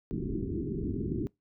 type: low-pass noise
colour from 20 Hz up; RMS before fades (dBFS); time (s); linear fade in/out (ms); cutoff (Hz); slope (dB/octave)
white; -33; 0.11-1.27; 0; 400; 96
effects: noise-tail reverb RT60 0.2 s tail -24 dB re dry